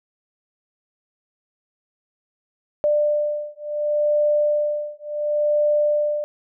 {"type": "beating tone pair", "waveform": "sine", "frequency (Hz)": [594, 594.7], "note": ["D5", "D5"], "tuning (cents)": [20, 22], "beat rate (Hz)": 0.7, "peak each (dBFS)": -21, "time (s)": [2.84, 6.24], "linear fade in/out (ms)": 0, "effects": []}